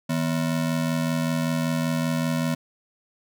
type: ring-modulated tone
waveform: square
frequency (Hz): 202.3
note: G#3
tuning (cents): -45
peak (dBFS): -20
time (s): 0.09-2.55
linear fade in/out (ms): 10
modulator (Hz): 42.6
effects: none